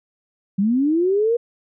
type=linear sweep; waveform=sine; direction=up; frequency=186.8 to 481.6 Hz; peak=-15 dBFS; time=0.58-1.37 s; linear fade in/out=10 ms; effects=none